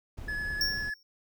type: noise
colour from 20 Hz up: brown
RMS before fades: -40 dBFS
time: 0.17-0.9 s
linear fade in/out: 10 ms
type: tone with vibrato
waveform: triangle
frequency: 1703 Hz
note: G#6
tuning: 43 cents sharp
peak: -30 dBFS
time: 0.28-0.94 s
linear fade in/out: 5 ms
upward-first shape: square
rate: 10 Hz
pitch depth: 10 cents each way
type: tone with exponential decay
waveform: square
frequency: 5500 Hz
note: F8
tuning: 27 cents flat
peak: -24 dBFS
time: 0.61-1.03 s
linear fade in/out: 2 ms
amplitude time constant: 91 ms
effects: none